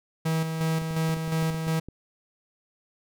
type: tone with tremolo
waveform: 45% pulse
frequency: 160.9 Hz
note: E3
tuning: 42 cents flat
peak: -23 dBFS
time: 0.25-1.8 s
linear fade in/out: 10 ms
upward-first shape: square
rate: 2.8 Hz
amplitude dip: 45%
type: clicks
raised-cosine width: 3 ms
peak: -27 dBFS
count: 10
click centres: 0.819 / 0.909 / 1.093 / 1.168 / 1.278 / 1.425 / 1.506 / 1.545 / 1.669 / 1.886 s
effects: none